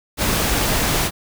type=noise; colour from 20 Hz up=pink; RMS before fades=-19 dBFS; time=0.17-1.11 s; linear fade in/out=50 ms; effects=none